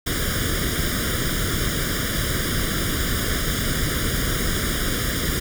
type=noise with comb filter; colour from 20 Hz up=pink; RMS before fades=-23 dBFS; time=0.06-5.4 s; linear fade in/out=10 ms; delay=0.58 ms; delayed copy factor=+1; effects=none